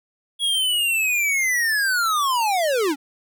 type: linear sweep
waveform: square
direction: down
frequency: 3348 to 261.6 Hz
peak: -19 dBFS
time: 0.39-2.96 s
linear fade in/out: 50 ms
effects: none